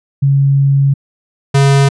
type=tone pair in turn; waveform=sine / square; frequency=138.59 / 138.59 Hz; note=C#3 / C#3; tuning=0 / 0 cents; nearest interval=unison; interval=0 cents; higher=neither; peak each=-7 dBFS; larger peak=neither; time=0.22-0.94 / 1.54-1.89 s; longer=first; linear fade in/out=10 ms; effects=resampled to 22050 Hz